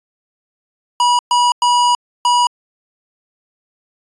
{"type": "tone bursts at uneven times", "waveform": "square", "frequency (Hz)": 971, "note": "B5", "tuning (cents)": -30, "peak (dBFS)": -11, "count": 4, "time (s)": [[1, 1.19], [1.31, 1.52], [1.62, 1.95], [2.25, 2.47]], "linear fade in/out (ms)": 2, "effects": ["resampled to 22050 Hz"]}